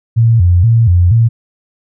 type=tone with vibrato; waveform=sine; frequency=100.8 Hz; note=G2; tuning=49 cents sharp; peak=-5 dBFS; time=0.16-1.29 s; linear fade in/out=20 ms; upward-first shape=square; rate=2.1 Hz; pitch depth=230 cents each way; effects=none